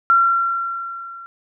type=tone with level ramp; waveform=sine; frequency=1366 Hz; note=F6; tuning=39 cents flat; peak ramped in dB=-9 to -34 dBFS; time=0.1-1.26 s; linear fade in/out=0 ms; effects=none